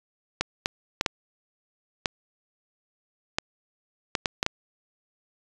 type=clicks; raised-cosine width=0.2 ms; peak=-6 dBFS; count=10; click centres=0.41 / 0.659 / 1.011 / 1.062 / 2.058 / 3.385 / 4.152 / 4.258 / 4.429 / 4.464 s; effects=resampled to 24000 Hz + 7-bit